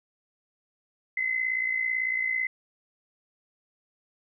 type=tone with amplitude modulation; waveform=sine; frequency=2045 Hz; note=C7; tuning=40 cents flat; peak=-22 dBFS; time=1.17-2.47 s; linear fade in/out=5 ms; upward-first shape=sine; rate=58 Hz; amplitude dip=65%; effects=none